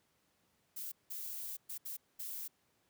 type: noise bursts at uneven times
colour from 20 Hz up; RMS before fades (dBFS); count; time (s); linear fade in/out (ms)
violet; -43; 5; 0.76-0.92 / 1.1-1.57 / 1.69-1.78 / 1.85-1.97 / 2.19-2.48; 10
effects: pink hiss -75 dBFS RMS until 2.89 s + high-pass 100 Hz 12 dB/octave